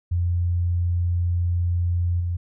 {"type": "tone with level steps", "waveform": "sine", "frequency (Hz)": 87.31, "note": "F2", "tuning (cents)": 0, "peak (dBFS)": [-19, -22], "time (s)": [0.11, 2.37], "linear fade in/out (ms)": 10, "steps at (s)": 2.2, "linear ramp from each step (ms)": 5, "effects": []}